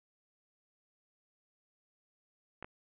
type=clicks; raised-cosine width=0.5 ms; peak=-29 dBFS; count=2; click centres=2.626 / 2.645 s; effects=resampled to 8000 Hz + 11-bit